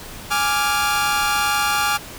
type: chord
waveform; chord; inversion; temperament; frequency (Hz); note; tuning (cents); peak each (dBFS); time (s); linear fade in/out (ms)
sawtooth; D diminished; second; equal; 830.6 / 1174.7 / 1396.9; Ab5 / D6 / F6; 0 / 0 / 0; -18 / -19 / -18; 0.3-1.98; 20
effects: pink hiss -36 dBFS RMS until 2.18 s